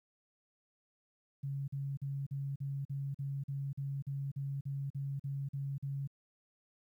sine tone bursts, 138.7 Hz, C#3, 1 cent sharp, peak -35 dBFS, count 16, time 1.43-6.075 s, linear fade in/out 10 ms, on 250 ms, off 43 ms, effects 12-bit

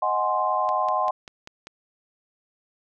sine chord, Ab dominant seventh, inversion second, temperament equal, 622.3 / 740 / 830.6 / 1046.5 Hz, Eb5 / Gb5 / Ab5 / C6, 0 / 0 / 0 / 0 cents, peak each -28 / -26 / -28 / -24 dBFS, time 0.02-1.11 s, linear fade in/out 5 ms
click train, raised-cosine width 0.2 ms, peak -22 dBFS, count 6, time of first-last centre 0.69-1.67 s, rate 5.1 Hz
effects none

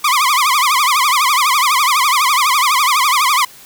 sawtooth tone with vibrato, 1108.7 Hz, C#6, in tune, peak -7 dBFS, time 0.04-3.45 s, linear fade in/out 5 ms, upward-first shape triangle, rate 12 Hz, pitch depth 230 cents each way, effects white hiss -40 dBFS RMS until 3.65 s

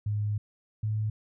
sine tone pair in turn, 104.6 / 107.6 Hz, G#2 / A2, +13 / -38 cents, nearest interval unison, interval 49 cents, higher second, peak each -26 dBFS, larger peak neither, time 0.06-0.38 / 0.83-1.1 s, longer first, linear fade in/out 5 ms, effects none

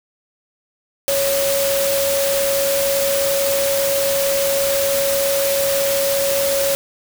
sine tone in noise, 554.4 Hz, C#5, in tune, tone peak -17 dBFS, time 1.08-6.75 s, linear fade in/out 0 ms, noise white, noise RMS -22 dBFS, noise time 1.08-6.75 s, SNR +2 dB, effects none

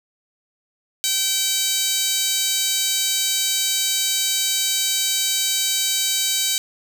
15% pulse tone with high-pass filter, 770 Hz, G5, 31 cents flat, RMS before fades -21 dBFS, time 1.04-6.58 s, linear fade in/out 0 ms, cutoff 4800 Hz, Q 3.3, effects none

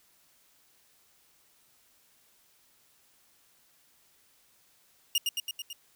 sawtooth tone with echo, 2842 Hz, F7, 30 cents sharp, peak -20 dBFS, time 5.15-5.18 s, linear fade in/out 2 ms, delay 110 ms, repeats 5, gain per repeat -3 dB, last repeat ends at 5.73 s, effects white hiss -65 dBFS RMS until 5.95 s

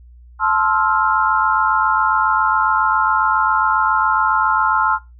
sine chord, F major seventh, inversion first, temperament just, 873.1 / 1047.7 / 1309.6 / 1396.9 Hz, A5 / C6 / E6 / F6, -14 / +2 / -12 / 0 cents, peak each -19 dBFS, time 0.39-4.99 s, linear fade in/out 50 ms, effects noise-tail reverb RT60 0.2 s tail -17 dB re dry + added 60 Hz sine -40 dBFS peak until 5.19 s

